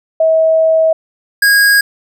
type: tone pair in turn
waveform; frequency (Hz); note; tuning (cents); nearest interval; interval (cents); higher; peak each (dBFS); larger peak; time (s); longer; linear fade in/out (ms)
sine / square; 643 / 1639.6; E5 / G#6; -43 / -23; octave + major third; 1620; second; -7; neither; 0.2-0.93 / 1.42-1.81; first; 5
effects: none